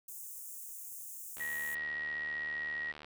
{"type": "high-pass noise", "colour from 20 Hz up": "white", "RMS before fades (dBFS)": -46, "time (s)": [0.08, 1.75], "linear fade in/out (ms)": 5, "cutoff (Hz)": 6600, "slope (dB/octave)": 48}
{"type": "click train", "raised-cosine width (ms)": 0.3, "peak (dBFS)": -32, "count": 127, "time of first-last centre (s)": [1.37, 3.046], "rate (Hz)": 75.2}
{"type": "tone with vibrato", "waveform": "sine", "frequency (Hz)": 1900, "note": "A#6", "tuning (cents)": 33, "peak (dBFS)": -35, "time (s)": [1.4, 2.92], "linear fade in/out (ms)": 5, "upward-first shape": "sine", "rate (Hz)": 16, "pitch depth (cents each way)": 12}
{"effects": []}